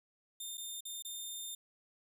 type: tone with dropouts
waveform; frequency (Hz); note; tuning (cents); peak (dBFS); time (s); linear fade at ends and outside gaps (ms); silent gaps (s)
15% pulse; 3619; A7; +48; -34; 0.4-1.55; 5; 0.573-0.578 / 0.807-0.852 / 1.024-1.048
effects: none